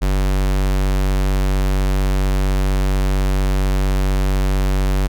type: tone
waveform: square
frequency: 47.84 Hz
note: G1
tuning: 41 cents flat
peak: -15 dBFS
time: 0.01-5.08 s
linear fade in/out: 20 ms
effects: none